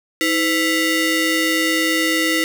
sawtooth ring-modulated tone, 829 Hz, G#5, 3 cents flat, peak -9 dBFS, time 0.21-2.44 s, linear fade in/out 0 ms, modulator 1150 Hz, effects none

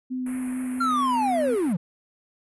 sine tone with vibrato, 254.1 Hz, B3, 49 cents sharp, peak -26 dBFS, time 0.1-1.56 s, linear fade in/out 20 ms, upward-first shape sine, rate 4.5 Hz, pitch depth 12 cents each way
white band-stop noise, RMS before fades -38 dBFS, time 0.26-1.73 s, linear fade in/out 5 ms, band 2400 to 9600 Hz, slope 48 dB/octave
triangle linear sweep, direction down, 1396.9 to 152.7 Hz, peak -19 dBFS, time 0.8-1.77 s, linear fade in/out 10 ms
effects resampled to 24000 Hz

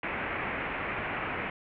white low-pass noise, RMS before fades -34 dBFS, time 0.03-1.5 s, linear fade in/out 2 ms, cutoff 2500 Hz, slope 48 dB/octave, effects none

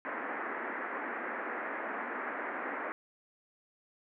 white band-pass noise, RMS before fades -38 dBFS, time 0.05-2.92 s, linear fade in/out 0 ms, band 230 to 2000 Hz, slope 48 dB/octave, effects none

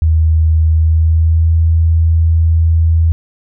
sine tone with pitch glide, 79.7 to 81.7 Hz, D#2 to E2, +42 to -15 cents, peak -7 dBFS, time 0.02-3.12 s, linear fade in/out 0 ms, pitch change +43 cents, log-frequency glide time 0.74-1.53 s, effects none

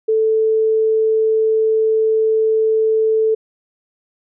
sine tone, 440 Hz, A4, in tune, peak -12 dBFS, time 0.08-3.35 s, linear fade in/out 10 ms, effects none

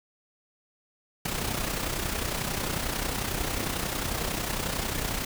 pink noise with amplitude modulation, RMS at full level -28 dBFS, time 1.25-5.25 s, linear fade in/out 5 ms, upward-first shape sine, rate 31.1 Hz, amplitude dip 55%, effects none

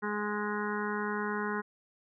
harmonic tone, 208.5 Hz, G#3, 7 cents sharp, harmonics 1 / 2 / 4 / 5 / 6 / 7 / 8 / 9, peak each -36 / -36 / -42 / -38 / -44 / -38 / -44 / -43 dBFS, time 0.02-1.62 s, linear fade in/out 20 ms, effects none

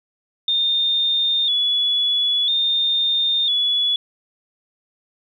sine tone with vibrato, 3520 Hz, A7, in tune, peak -16 dBFS, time 0.48-3.96 s, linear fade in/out 2 ms, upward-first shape square, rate 0.5 Hz, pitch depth 56 cents each way, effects 9-bit

